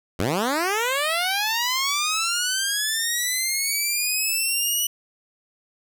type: linear sweep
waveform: 10% pulse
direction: up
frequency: 77.78 to 2960 Hz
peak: -13 dBFS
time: 0.19-4.87 s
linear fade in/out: 5 ms
effects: none